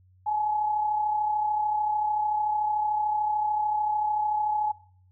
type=tone pair together; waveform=sine; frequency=845.5 / 879 Hz; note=G#5 / A5; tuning=+31 / -2 cents; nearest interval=minor second; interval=67 cents; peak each=-24 / -35 dBFS; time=0.26-4.72 s; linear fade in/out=10 ms; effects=noise-tail reverb RT60 0.6 s tail -21 dB re dry + added 92 Hz sine -56 dBFS peak until 5.11 s